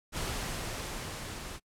pink noise with level ramp, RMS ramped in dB -34 to -42 dBFS, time 0.12-1.6 s, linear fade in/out 50 ms, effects noise-tail reverb RT60 0.1 s tail -26 dB re dry + low-pass 11000 Hz 12 dB/octave

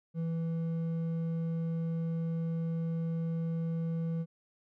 sine tone with hard clipping, 164.81 Hz, E3, in tune, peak -32 dBFS, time 0.14-4.26 s, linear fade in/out 50 ms, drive 5 dB, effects none

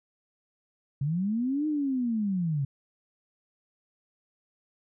sine linear two-way sweep, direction up then down, 132.7 to 310 to 132.7 Hz, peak -25 dBFS, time 1.01-2.65 s, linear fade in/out 5 ms, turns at 1.67 s, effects none

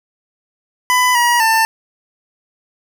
25% pulse tone with pitch steps, 999 / 958 / 893 Hz, B5 / A#5 / A5, +20 / +47 / +25 cents, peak -7 dBFS, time 0.9-1.65 s, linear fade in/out 0 ms, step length 250 ms, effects none

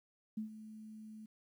sine tone with ADSR envelope, 216.9 Hz, A3, 25 cents flat, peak -35 dBFS, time 0.37-1.26 s, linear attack 7 ms, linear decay 110 ms, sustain -13 dB, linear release 7 ms, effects 12-bit

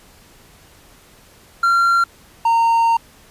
triangle tone pair in turn, 1376 / 920.1 Hz, F6 / A#5, -26 / -23 cents, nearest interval perfect fifth, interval 697 cents, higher first, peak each -10 dBFS, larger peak neither, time 1.63-2.04 / 2.45-2.97 s, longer second, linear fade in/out 5 ms, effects pink hiss -48 dBFS RMS until 3.3 s + resampled to 32000 Hz

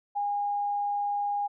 sine tone, 816 Hz, G#5, 31 cents flat, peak -26 dBFS, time 0.15-1.48 s, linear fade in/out 20 ms, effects none

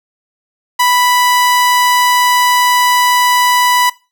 sawtooth tone, 987.8 Hz, B5, in tune, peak -5 dBFS, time 0.79-3.9 s, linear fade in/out 10 ms, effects noise-tail reverb RT60 0.3 s tail -20 dB re dry

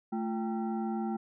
sine tone with frequency modulation, 220 Hz, A3, in tune, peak -30 dBFS, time 0.12-1.17 s, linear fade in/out 10 ms, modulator 567 Hz, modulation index 0.91, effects none

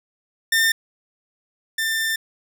sawtooth tone pair in turn, 1805 / 1789.4 Hz, A6 / A6, +44 / +29 cents, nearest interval unison, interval 15 cents, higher first, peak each -12 / -17 dBFS, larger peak first, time 0.52-0.72 / 1.78-2.16 s, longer second, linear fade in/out 5 ms, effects none

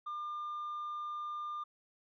sine tone with tanh clipping, 1200 Hz, D6, 37 cents sharp, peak -38 dBFS, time 0.06-1.64 s, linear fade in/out 10 ms, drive 1 dB, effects none

